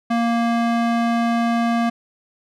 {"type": "tone with band-pass filter", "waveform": "square", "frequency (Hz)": 233.1, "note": "A#3", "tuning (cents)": 0, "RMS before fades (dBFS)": -19, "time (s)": [0.1, 1.9], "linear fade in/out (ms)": 10, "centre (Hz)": 750, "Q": 0.5, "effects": []}